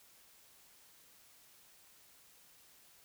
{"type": "silence", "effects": ["white hiss -63 dBFS RMS until 3.04 s"]}